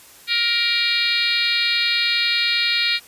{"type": "harmonic tone with a mistuned harmonic", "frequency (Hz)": 470.1, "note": "A#4", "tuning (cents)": 15, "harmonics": [3, 4, 5, 6, 7, 8, 9, 10], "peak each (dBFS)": [-30, -27, -22, -28, -29, -23, -23, -31], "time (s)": [0.27, 3], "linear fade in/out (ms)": 50, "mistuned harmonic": 10, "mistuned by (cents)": 47, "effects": ["white hiss -46 dBFS RMS until 3.07 s", "resampled to 32000 Hz"]}